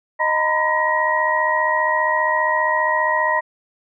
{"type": "tone cluster", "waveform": "sine", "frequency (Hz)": [620, 931, 1006, 1896], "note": ["D#5", "A#5", "B5", "A#6"], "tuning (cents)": [-6, -2, 32, 29], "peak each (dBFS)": [-23, -22, -21, -20], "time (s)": [0.19, 3.41], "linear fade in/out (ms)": 20, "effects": []}